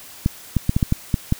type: clicks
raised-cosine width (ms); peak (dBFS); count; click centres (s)
5; -4; 8; 0.261 / 0.567 / 0.694 / 0.765 / 0.828 / 0.924 / 1.142 / 1.324
effects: white hiss -41 dBFS RMS until 1.39 s